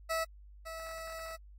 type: tone pair in turn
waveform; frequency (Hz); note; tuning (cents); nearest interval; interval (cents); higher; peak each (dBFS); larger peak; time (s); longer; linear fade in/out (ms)
20% pulse; 651 / 651; E5 / E5; -22 / -22; unison; 0; neither; -26 / -36; first; 0.09-0.25 / 0.65-1.37; second; 20
effects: added 50 Hz sine -51 dBFS peak until 1.58 s + AAC 48 kbps